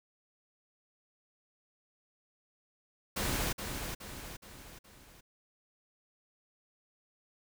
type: noise with echo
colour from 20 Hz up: pink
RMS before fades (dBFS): -33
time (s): 3.16-3.53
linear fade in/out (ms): 10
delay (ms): 420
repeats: 4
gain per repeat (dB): -6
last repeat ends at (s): 5.21
effects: none